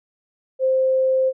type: tone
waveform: sine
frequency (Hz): 523.3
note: C5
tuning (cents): 0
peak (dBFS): -15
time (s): 0.59-1.33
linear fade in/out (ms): 50
effects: none